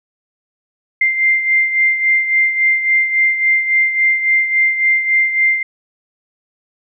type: beating tone pair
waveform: sine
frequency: 2093 / 2096.6 Hz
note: C7 / C7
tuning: 0 / +3 cents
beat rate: 3.6 Hz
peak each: -12 / -19 dBFS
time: 1.01-5.63 s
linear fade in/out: 5 ms
effects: none